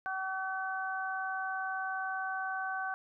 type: harmonic tone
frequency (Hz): 380.3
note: F#4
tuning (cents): +48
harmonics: 2 / 3 / 4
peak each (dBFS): -37 / -41 / -36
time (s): 0.06-2.94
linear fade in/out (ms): 0
effects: none